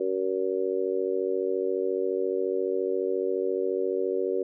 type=harmonic tone; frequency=94.4 Hz; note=F#2; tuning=35 cents sharp; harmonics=3 / 4 / 5 / 6; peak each=-36 / -27 / -29 / -34 dBFS; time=0-4.43 s; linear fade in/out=5 ms; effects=none